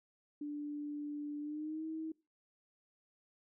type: tone with pitch glide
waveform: sine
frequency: 293.7 to 318.4 Hz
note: D4 to D#4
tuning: 0 to +40 cents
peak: -38 dBFS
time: 0.41-2.12 s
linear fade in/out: 5 ms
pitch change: +140 cents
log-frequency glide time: 1.4-1.85 s
effects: noise-tail reverb RT60 0.3 s tail -23 dB re dry